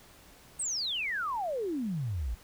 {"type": "exponential sweep", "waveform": "sine", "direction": "down", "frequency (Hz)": [8810, 51.91], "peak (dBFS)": -30, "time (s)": [0.59, 2.35], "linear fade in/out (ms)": 10, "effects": ["pink hiss -56 dBFS RMS until 2.43 s"]}